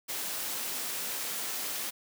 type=high-pass noise; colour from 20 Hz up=white; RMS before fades=-35 dBFS; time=0.08-1.91 s; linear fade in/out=20 ms; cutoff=190 Hz; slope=12 dB/octave; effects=none